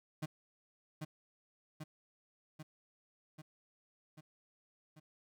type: tone with echo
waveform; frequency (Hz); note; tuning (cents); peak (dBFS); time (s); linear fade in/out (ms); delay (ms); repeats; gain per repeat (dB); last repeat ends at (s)
35% pulse; 154.5; D#3; -12; -35; 0.22-0.26; 10; 790; 6; -3; 5
effects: none